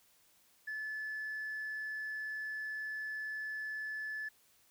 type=tone; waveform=sine; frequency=1731 Hz; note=A6; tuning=29 cents flat; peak=-36 dBFS; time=0.67-4.29 s; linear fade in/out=10 ms; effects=tanh soft clip ceiling -35 dBFS + white hiss -68 dBFS RMS until 4.7 s